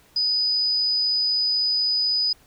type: tone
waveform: sine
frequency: 4978 Hz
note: D#8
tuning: in tune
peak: -19 dBFS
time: 0.16-2.33 s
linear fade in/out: 5 ms
effects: pink hiss -56 dBFS RMS until 2.46 s